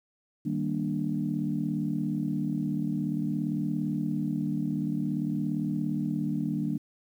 sine chord, Eb major seventh, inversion none, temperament equal, 155.56 / 196 / 233.1 / 293.7 Hz, Eb3 / G3 / Bb3 / D4, 0 / 0 / 0 / 0 cents, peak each -32 dBFS, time 0.45-6.78 s, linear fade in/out 10 ms, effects tanh soft clip ceiling -16 dBFS + 10-bit

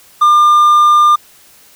triangle tone, 1200 Hz, D6, 37 cents sharp, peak -3 dBFS, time 0.21-1.16 s, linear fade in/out 10 ms, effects white hiss -44 dBFS RMS until 1.75 s

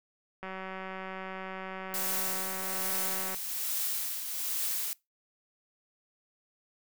click train, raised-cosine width 0.5 ms, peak -25 dBFS, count 552, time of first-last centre 0.43-3.345 s, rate 189 Hz
blue noise with tremolo, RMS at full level -31 dBFS, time 1.94-4.93 s, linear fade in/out 0 ms, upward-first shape triangle, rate 1.2 Hz, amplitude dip 55%
effects noise-tail reverb RT60 0.2 s tail -22 dB re dry

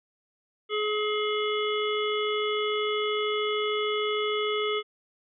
harmonic tone, 423.4 Hz, G#4, 33 cents sharp, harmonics 1 / 3 / 5 / 7 / 8, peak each -27 / -32 / -34 / -35 / -36 dBFS, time 0.69-4.83 s, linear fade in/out 50 ms, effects none

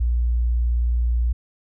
sine tone, 59.3 Hz, A#1, 30 cents sharp, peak -17 dBFS, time 0-1.33 s, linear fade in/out 10 ms, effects none

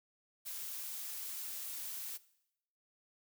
blue noise, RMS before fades -43 dBFS, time 0.45-2.18 s, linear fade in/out 20 ms, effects noise-tail reverb RT60 0.8 s tail -19 dB re dry

